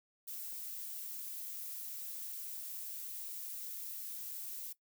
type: noise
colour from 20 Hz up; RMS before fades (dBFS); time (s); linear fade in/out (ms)
violet; -44; 0.27-4.73; 10
effects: noise-tail reverb RT60 0.1 s tail -18 dB re dry